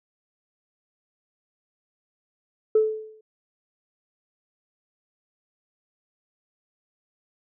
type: tone with exponential decay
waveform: sine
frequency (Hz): 434.9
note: A4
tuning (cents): -20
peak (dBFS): -12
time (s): 2.75-3.21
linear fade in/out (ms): 5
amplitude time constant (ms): 99
effects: tanh soft clip ceiling -10 dBFS